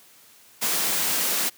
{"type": "high-pass noise", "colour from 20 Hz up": "white", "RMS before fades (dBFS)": -24, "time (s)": [0.61, 1.5], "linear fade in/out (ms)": 20, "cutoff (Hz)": 140, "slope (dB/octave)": 96, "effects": ["white hiss -53 dBFS RMS until 1.57 s", "high-pass 80 Hz 12 dB/octave"]}